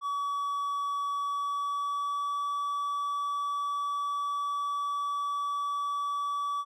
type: tone with pitch glide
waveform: triangle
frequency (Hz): 1138 to 1147.2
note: C#6 to D6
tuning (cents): +45 to -41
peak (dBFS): -27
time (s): 0.01-6.65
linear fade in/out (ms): 50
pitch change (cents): +14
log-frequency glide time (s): 1.13-2.43
effects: none